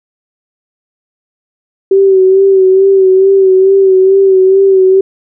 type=tone with vibrato; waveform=sine; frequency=383.2 Hz; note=G4; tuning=39 cents flat; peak=-3 dBFS; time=1.91-5.01 s; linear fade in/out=5 ms; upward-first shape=sine; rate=2.3 Hz; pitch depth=38 cents each way; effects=none